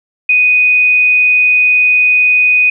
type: tone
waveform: sine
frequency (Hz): 2489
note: D#7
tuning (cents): 0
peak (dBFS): -6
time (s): 0.29-2.7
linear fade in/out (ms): 5
effects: none